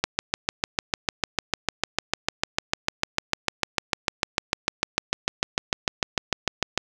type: click train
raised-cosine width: 0.2 ms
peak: -3 dBFS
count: 46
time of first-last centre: 0.04-6.777 s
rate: 6.68 Hz
effects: none